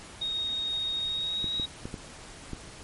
sine tone with pitch glide, 3732 to 3810 Hz, A#7 to A#7, +1 to +37 cents, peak -28 dBFS, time 0.21-1.66 s, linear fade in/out 10 ms, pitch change +36 cents, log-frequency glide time 1-1.53 s
clicks, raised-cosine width 3 ms, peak -22 dBFS, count 5, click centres 1.443 / 1.598 / 1.855 / 1.942 / 2.533 s
effects pink hiss -46 dBFS RMS until 2.83 s + MP3 48 kbps

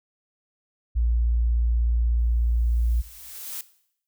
sine tone, 58.27 Hz, A#1, in tune, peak -19 dBFS, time 0.95-3.02 s, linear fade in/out 20 ms
blue noise with exponential growth, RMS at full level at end -32 dBFS, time 2.18-3.61 s, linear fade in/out 2 ms, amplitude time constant 310 ms
effects noise-tail reverb RT60 0.7 s tail -17 dB re dry

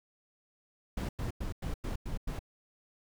brown noise bursts, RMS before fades -35 dBFS, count 7, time 0.97-2.392 s, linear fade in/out 5 ms, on 120 ms, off 97 ms, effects none

